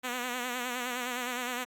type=tone with vibrato; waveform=5% pulse; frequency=247.5 Hz; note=B3; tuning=4 cents sharp; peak=-21 dBFS; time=0.03-1.65 s; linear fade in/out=20 ms; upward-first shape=sine; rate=9.7 Hz; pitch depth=54 cents each way; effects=Opus 48 kbps